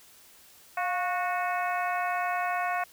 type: harmonic tone with a mistuned harmonic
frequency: 366.9 Hz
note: F#4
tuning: 15 cents flat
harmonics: 2 / 3 / 4 / 5 / 6 / 7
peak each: -29 / -33 / -35 / -37 / -39 / -40 dBFS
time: 0.77-2.84 s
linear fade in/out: 5 ms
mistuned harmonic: 2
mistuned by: -57 cents
effects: white hiss -55 dBFS RMS until 2.92 s